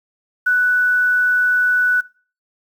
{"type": "tone with quantisation", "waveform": "sine", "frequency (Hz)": 1484, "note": "F#6", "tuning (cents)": 5, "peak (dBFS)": -12, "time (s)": [0.46, 2.01], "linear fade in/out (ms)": 10, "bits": 7, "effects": ["noise-tail reverb RT60 0.4 s tail -22 dB re dry"]}